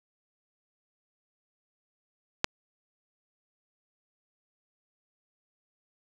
click, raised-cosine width 0.2 ms, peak -5 dBFS, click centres 2.444 s, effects none

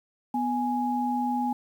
sine tone pair together, 247.4 / 832.2 Hz, B3 / G#5, +3 / +3 cents, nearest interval octave + major sixth, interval 2100 cents, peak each -27 dBFS, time 0.34-1.53 s, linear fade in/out 5 ms, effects 9-bit

